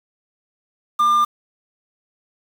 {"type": "tone with quantisation", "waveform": "triangle", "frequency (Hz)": 1198, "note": "D6", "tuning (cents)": 34, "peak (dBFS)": -11, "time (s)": [0.99, 1.25], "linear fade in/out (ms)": 10, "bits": 6, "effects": []}